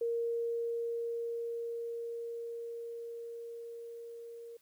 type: tone with level ramp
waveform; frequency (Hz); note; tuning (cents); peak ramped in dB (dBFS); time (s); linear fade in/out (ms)
sine; 466.2; A#4; 0; -30 to -45; 0.01-4.57; 5
effects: white hiss -70 dBFS RMS until 4.61 s